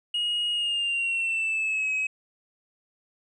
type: tone with pitch glide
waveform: triangle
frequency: 2880 to 2551 Hz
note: F#7 to D#7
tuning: -47 to +43 cents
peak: -22 dBFS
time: 0.14-2.07 s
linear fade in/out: 5 ms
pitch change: -210 cents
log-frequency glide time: 0.52-1.9 s
effects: tanh soft clip ceiling -18 dBFS + resampled to 22050 Hz